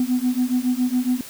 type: beating tone pair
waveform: sine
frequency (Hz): 246.9 / 254.1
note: B3 / B3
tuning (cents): 0 / +49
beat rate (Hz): 7.2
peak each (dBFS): -20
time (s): 0-1.21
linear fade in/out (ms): 2
effects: tanh soft clip ceiling -13 dBFS + white hiss -39 dBFS RMS until 1.29 s